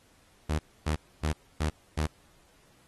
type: tone bursts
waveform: sawtooth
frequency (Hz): 77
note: D#2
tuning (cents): -17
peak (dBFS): -22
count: 5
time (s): 0.49-2.07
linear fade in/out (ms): 10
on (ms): 100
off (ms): 270
effects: pink hiss -63 dBFS RMS until 2.87 s + AAC 32 kbps